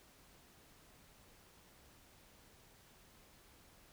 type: silence
effects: pink hiss -64 dBFS RMS until 3.92 s